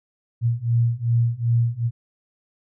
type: beating tone pair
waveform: sine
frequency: 116.2 / 118.8 Hz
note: A#2 / A#2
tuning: -5 / +33 cents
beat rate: 2.6 Hz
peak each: -21 / -20 dBFS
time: 0.41-1.91 s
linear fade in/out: 50 ms
effects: none